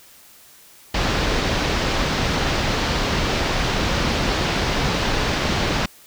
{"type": "low-pass noise", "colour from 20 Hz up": "pink", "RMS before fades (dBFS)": -21, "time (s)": [0.94, 5.86], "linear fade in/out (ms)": 5, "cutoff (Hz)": 5400, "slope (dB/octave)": 24, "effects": ["white hiss -48 dBFS RMS until 6.06 s"]}